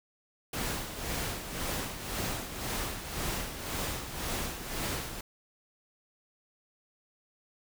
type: noise with tremolo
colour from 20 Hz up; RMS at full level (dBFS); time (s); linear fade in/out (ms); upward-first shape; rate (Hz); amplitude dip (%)
pink; -33; 0.53-5.21; 5; sine; 1.9; 60
effects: none